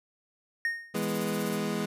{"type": "tone with exponential decay", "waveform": "triangle", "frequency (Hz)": 1850, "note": "A#6", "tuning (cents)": -14, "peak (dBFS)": -22, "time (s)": [0.65, 1.01], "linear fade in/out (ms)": 1, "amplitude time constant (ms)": 78}
{"type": "chord", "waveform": "25% pulse", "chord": "E major", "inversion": "none", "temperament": "equal", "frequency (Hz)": [164.81, 207.7, 246.9], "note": ["E3", "G#3", "B3"], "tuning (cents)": [0, 0, 0], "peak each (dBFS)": [-31, -27, -32], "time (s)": [0.94, 1.86], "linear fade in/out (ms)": 10}
{"type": "noise with tremolo", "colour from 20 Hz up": "blue", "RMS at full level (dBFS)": -39, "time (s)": [0.96, 1.57], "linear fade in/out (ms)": 5, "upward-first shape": "sine", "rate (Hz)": 16, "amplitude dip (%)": 75}
{"effects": ["resampled to 32000 Hz"]}